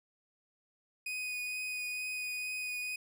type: tone with vibrato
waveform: 40% pulse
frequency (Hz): 2488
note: D#7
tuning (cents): -1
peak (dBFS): -35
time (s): 1.06-2.96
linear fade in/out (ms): 5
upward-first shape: sine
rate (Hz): 2.2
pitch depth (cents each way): 10
effects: none